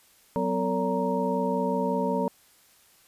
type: tone cluster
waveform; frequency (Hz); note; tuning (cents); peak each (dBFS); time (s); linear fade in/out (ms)
sine; 186.5 / 251.9 / 451.3 / 568 / 935; F#3 / B3 / A4 / C#5 / A#5; +14 / +34 / +44 / +42 / +5; -30; 0.36-2.28; 0
effects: white hiss -59 dBFS RMS until 3.07 s + resampled to 32000 Hz